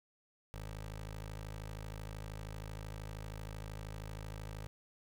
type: tone with notch filter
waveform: 15% pulse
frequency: 52.9 Hz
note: G#1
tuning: 33 cents sharp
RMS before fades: -45 dBFS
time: 0.54-4.67 s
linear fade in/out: 0 ms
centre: 220 Hz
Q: 1.7
effects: none